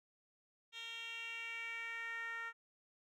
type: tone with band-pass filter sweep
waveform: 10% pulse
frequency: 460 Hz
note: A#4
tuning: 23 cents flat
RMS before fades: -45 dBFS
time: 0.72-2.53 s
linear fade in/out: 50 ms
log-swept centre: 3500 to 1600 Hz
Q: 3.9
effects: none